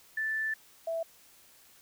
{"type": "tone pair in turn", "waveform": "sine", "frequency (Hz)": [1760, 659.3], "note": ["A6", "E5"], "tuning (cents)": [0, 0], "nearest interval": "octave + perfect fourth", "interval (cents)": 1700, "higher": "first", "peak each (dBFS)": [-29, -30], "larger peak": "first", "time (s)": [[0.17, 0.54], [0.87, 1.03]], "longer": "first", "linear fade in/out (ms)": 5, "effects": ["white hiss -59 dBFS RMS until 1.81 s"]}